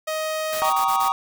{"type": "tone", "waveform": "sawtooth", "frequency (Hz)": 627, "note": "D#5", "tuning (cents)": 13, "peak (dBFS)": -20, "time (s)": [0.07, 0.7], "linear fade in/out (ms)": 10}
{"type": "noise bursts", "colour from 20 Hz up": "white", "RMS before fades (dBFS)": -32, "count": 5, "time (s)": [0.52, 1.087], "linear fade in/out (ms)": 10, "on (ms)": 91, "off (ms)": 28}
{"type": "chord", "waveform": "triangle", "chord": "Eb dominant seventh", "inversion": "first", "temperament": "just", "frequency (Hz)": [777.8, 933.4, 1120.1, 1244.5], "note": ["G5", "Bb5", "Db6", "Eb6"], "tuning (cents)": [-14, 2, 18, 0], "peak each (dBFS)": -22, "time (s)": [0.62, 1.12], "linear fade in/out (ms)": 0}
{"effects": []}